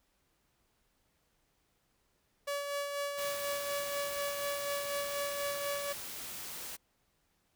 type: tone with tremolo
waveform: sawtooth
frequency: 570 Hz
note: C#5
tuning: 48 cents sharp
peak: -29 dBFS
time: 2.47-5.93 s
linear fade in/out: 10 ms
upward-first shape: sine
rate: 4.1 Hz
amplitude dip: 40%
type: noise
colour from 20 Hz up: white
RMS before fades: -43 dBFS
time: 3.17-6.77 s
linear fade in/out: 20 ms
effects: pink hiss -75 dBFS RMS until 7.55 s